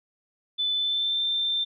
sine tone with pitch glide, 3505 to 3572 Hz, A7 to A7, -7 to +25 cents, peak -23 dBFS, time 0.58-1.65 s, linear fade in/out 20 ms, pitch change +32 cents, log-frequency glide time 0.73-1.23 s, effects none

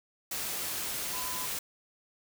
sine tone in noise, 1009 Hz, B5, 37 cents sharp, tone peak -40 dBFS, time 1.13-1.46 s, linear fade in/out 5 ms, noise white, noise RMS -35 dBFS, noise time 0.31-1.59 s, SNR -8 dB, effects none

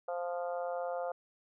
harmonic tone, 174.8 Hz, F3, 2 cents sharp, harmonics 3 / 4 / 5 / 6 / 7 / 8, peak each -36 / -38 / -46 / -53 / -48 / -51 dBFS, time 0.08-1.12 s, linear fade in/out 5 ms, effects none

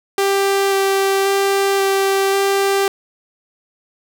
sawtooth tone with vibrato, 392 Hz, G4, in tune, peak -10 dBFS, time 0.18-2.88 s, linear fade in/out 2 ms, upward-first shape square, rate 0.93 Hz, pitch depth 8 cents each way, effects none

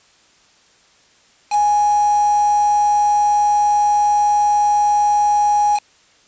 sine tone with quantisation, 830.6 Hz, G#5, in tune, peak -12 dBFS, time 1.5-5.8 s, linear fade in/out 50 ms, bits 4, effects white hiss -53 dBFS RMS until 6.27 s + resampled to 16000 Hz

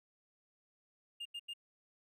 triangle tone bursts, 2819 Hz, F7, 16 cents sharp, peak -39 dBFS, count 3, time 1.2-1.537 s, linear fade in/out 10 ms, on 55 ms, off 86 ms, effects none

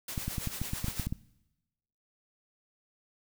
white noise with tremolo, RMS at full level -38 dBFS, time 0.08-1.07 s, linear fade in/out 5 ms, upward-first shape sine, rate 9 Hz, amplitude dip 55%
clicks, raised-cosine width 5 ms, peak -20 dBFS, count 11, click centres 0.178 / 0.28 / 0.382 / 0.473 / 0.616 / 0.734 / 0.844 / 0.883 / 0.997 / 1.07 / 1.125 s
effects noise-tail reverb RT60 1.0 s tail -21 dB re dry

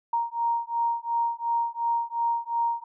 sine beating tone pair, 932.3 / 935.1 Hz, A#5 / A#5, 0 / +5 cents, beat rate 2.8 Hz, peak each -27 dBFS, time 0.13-2.84 s, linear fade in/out 5 ms, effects none

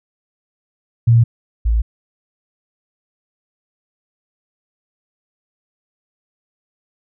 sine tone pair in turn, 116.54 / 55.86 Hz, A#2 / A1, 0 / +27 cents, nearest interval octave + minor second, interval 1273 cents, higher first, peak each -7 / -12 dBFS, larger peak first, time 1.07-1.24 / 1.65-1.82 s, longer neither, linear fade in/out 10 ms, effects none

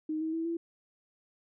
sine tone with pitch steps, 311.1 / 318.9 / 326.9 / 335.2 Hz, D#4 / D#4 / E4 / E4, 0 / +43 / -14 / +29 cents, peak -30 dBFS, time 0.09-0.57 s, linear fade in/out 5 ms, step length 120 ms, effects none

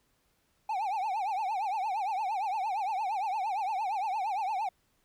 triangle tone with vibrato, 811 Hz, G#5, 41 cents flat, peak -27 dBFS, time 0.69-4.69 s, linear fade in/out 5 ms, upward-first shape triangle, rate 8.7 Hz, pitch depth 210 cents each way, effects pink hiss -72 dBFS RMS until 5.04 s

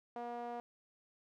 sawtooth tone with band-pass filter, 239 Hz, A#3, 43 cents sharp, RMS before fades -43 dBFS, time 0.16-0.6 s, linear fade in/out 0 ms, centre 700 Hz, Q 2.6, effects none

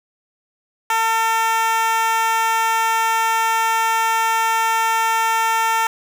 10% pulse tone with high-pass filter, 450 Hz, A4, 39 cents sharp, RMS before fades -18 dBFS, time 0.9-5.87 s, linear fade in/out 2 ms, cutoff 920 Hz, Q 2.6, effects none

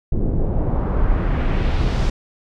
brown noise with low-pass filter sweep, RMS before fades -18 dBFS, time 0.12-2.1 s, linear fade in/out 5 ms, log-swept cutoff 360 to 6100 Hz, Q 1.2, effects none

